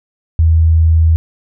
sine tone, 81 Hz, E2, 30 cents flat, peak -6 dBFS, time 0.39-1.16 s, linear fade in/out 0 ms, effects none

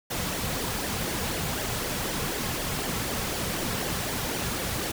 pink noise with flanger, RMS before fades -30 dBFS, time 0.1-4.92 s, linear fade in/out 10 ms, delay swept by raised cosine 0.76 to 3.36 ms, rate 4 Hz, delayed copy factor -0.55, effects none

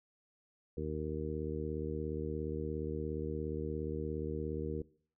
harmonic tone, 77.1 Hz, D#2, 15 cents flat, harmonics 1 / 2 / 3 / 4 / 5 / 6, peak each -41 / -42 / -44 / -44 / -42 / -41 dBFS, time 0.77-4.82 s, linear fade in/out 5 ms, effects noise-tail reverb RT60 0.5 s tail -20 dB re dry

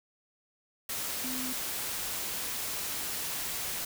sine tone in noise, 255.2 Hz, C4, 43 cents flat, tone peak -37 dBFS, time 1.24-1.53 s, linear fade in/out 5 ms, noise white, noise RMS -35 dBFS, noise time 0.89-3.85 s, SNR -5 dB, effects none

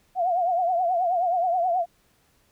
sine tone with vibrato, 711 Hz, F5, 31 cents sharp, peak -20 dBFS, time 0.15-1.86 s, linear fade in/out 50 ms, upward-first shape triangle, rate 9.4 Hz, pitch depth 120 cents each way, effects pink hiss -64 dBFS RMS until 2.51 s

